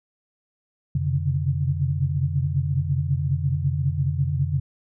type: tone cluster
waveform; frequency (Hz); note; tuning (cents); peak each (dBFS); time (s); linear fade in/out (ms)
sine; 89.3 / 131.9 / 137.4 / 146.6; F2 / C3 / C#3 / D3; +39 / +14 / -15 / -3; -26; 0.95-4.6; 5
effects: none